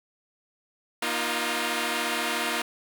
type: chord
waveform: 5% pulse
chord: Bb suspended fourth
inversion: none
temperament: equal with one note detuned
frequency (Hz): 237.6 / 311.1 / 349.2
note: Bb3 / Eb4 / F4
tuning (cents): +33 / 0 / 0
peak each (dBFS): -19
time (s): 1.02-2.62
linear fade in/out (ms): 5
effects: none